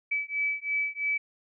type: beating tone pair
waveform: sine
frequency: 2296 / 2299 Hz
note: D7 / D7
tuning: -40 / -37 cents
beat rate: 3 Hz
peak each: -30 dBFS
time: 0.11-1.18 s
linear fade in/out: 10 ms
effects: none